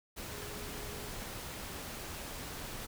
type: tone in noise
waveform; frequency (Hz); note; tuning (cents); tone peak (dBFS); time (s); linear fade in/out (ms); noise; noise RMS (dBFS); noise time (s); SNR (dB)
sine; 415.7; G#4; +2; -50; 0.3-1.1; 20; pink; -43; 0.16-2.87; -10
effects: none